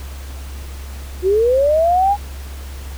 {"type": "linear sweep", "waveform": "sine", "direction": "up", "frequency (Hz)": [357.1, 830], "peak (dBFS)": -11, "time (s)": [1.22, 2.17], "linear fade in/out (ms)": 50, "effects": ["added 68 Hz sine -28 dBFS peak until 2.97 s", "pink hiss -39 dBFS RMS until 2.97 s"]}